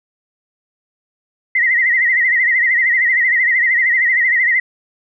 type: tone with vibrato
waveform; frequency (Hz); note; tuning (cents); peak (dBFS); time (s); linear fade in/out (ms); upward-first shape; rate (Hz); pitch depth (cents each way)
sine; 1975.5; B6; 0; -11; 1.55-4.6; 5; sine; 13; 100
effects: none